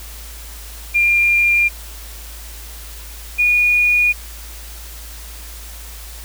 sine tone pair in turn, 2398 / 2447 Hz, D7 / D#7, +36 / -29 cents, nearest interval unison, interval 35 cents, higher second, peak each -11 dBFS, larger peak neither, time 0.94-1.69 / 3.38-4.13 s, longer neither, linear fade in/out 20 ms, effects added 55 Hz sine -33 dBFS peak until 6.24 s + white hiss -37 dBFS RMS until 6.24 s

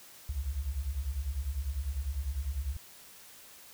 sine beating tone pair, 61.6 / 71.6 Hz, B1 / D2, -4 / -43 cents, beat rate 10 Hz, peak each -36 / -33 dBFS, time 0.29-2.77 s, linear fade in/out 5 ms, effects white hiss -53 dBFS RMS until 3.73 s

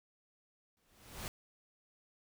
pink noise with exponential growth, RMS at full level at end -40 dBFS, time 0.77-1.28 s, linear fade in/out 0 ms, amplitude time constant 110 ms, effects none

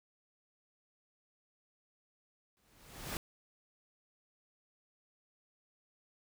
pink noise with exponential growth, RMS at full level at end -37 dBFS, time 2.57-3.17 s, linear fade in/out 0 ms, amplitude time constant 130 ms, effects none

